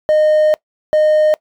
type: tone pair in turn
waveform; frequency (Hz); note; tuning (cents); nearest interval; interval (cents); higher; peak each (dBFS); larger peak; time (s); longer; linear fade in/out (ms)
triangle; 614 / 614; D#5 / D#5; -23 / -23; unison; 0; neither; -6; neither; 0.09-0.54 / 0.93-1.34; first; 0
effects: noise-tail reverb RT60 0.1 s tail -23 dB re dry + tanh soft clip ceiling -2 dBFS